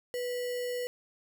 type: tone with sample-and-hold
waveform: sine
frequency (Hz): 492.2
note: B4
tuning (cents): -6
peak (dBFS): -31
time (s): 0.14-0.87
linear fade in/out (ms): 0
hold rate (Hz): 2450
effects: none